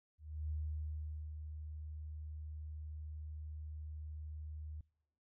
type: tone with ADSR envelope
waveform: sine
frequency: 76.6 Hz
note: D#2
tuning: 27 cents flat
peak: -36 dBFS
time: 0.18-4.81 s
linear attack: 320 ms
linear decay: 820 ms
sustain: -7 dB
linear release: 4 ms
effects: noise-tail reverb RT60 0.8 s tail -26 dB re dry